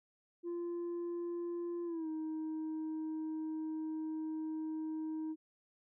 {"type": "tone with pitch glide", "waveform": "sine", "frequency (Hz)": [345.2, 314.7], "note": ["F4", "D#4"], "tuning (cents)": [-20, 20], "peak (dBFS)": -34, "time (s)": [0.43, 5.36], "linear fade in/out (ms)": 50, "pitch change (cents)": -160, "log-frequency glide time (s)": [1.85, 2.08], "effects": ["tanh soft clip ceiling -36 dBFS"]}